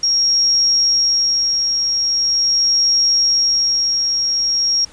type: tone with tremolo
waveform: sine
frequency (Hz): 5588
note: F8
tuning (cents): 0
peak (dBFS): -11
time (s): 0.03-4.85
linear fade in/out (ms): 5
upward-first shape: sine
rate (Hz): 0.42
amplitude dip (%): 35
effects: pink hiss -44 dBFS RMS until 4.92 s + resampled to 22050 Hz